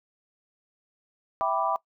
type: chord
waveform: sine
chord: E minor seventh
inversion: none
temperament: equal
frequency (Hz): 659.3 / 784 / 987.8 / 1174.7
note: E5 / G5 / B5 / D6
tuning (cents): 0 / 0 / 0 / 0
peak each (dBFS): -29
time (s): 1.41-1.76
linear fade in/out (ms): 0
effects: noise-tail reverb RT60 0.1 s tail -20 dB re dry